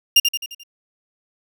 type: tone with echo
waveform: 30% pulse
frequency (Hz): 2807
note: F7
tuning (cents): +8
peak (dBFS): -6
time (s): 0.16-0.2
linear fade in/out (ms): 5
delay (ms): 87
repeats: 5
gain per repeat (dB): -6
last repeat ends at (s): 0.635
effects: none